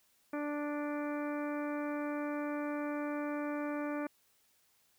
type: harmonic tone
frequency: 293.7 Hz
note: D4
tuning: in tune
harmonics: 1 / 2 / 3 / 4 / 5 / 6 / 7 / 8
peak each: -36 / -40 / -47 / -46 / -48 / -51 / -56 / -52 dBFS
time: 0.33-4.07 s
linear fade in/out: 5 ms
effects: white hiss -71 dBFS RMS until 4.98 s